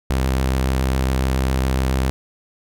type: tone with vibrato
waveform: sawtooth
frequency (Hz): 65.41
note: C2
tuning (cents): 0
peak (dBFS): -13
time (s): 0.1-2.1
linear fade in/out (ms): 0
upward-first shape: sine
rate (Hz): 7.2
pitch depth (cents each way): 17
effects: none